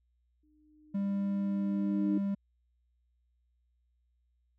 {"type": "tone with exponential growth", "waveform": "sine", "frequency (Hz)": 304.5, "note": "D#4", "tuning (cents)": -37, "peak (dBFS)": -27, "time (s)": [0.43, 2.18], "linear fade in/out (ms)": 5, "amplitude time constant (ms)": 380}
{"type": "tone", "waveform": "triangle", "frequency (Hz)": 198.7, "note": "G3", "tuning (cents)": 24, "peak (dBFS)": -27, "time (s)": [0.94, 2.35], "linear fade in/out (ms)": 10}
{"effects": ["added 60 Hz sine -70 dBFS peak until 4.58 s"]}